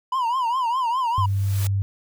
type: tone with vibrato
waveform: triangle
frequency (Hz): 983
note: B5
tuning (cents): -8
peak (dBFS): -18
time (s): 0.12-1.26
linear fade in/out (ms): 5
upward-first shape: triangle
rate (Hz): 4.9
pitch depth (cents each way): 160
type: noise with exponential growth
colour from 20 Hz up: white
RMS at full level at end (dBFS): -31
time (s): 0.98-1.67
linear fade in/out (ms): 1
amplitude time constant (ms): 150
type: tone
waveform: sine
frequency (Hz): 98.5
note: G2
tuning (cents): +9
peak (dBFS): -19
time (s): 1.18-1.82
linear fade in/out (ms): 0
effects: none